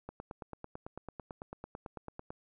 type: click train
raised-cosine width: 1 ms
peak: -28 dBFS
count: 21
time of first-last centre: 0.09-2.305 s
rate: 9.03 Hz
effects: none